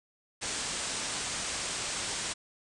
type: low-pass noise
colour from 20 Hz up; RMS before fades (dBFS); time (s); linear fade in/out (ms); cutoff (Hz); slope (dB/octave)
white; -35; 0.41-2.34; 20; 9200; 96
effects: none